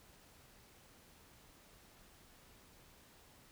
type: silence
effects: pink hiss -63 dBFS RMS until 3.51 s